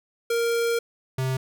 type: tone pair in turn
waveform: square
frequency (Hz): 466.2 / 130.82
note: A#4 / C3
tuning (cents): 0 / 0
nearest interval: octave + minor seventh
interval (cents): 2200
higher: first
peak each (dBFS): -22 / -24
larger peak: first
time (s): 0.3-0.79 / 1.18-1.37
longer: first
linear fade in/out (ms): 5
effects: none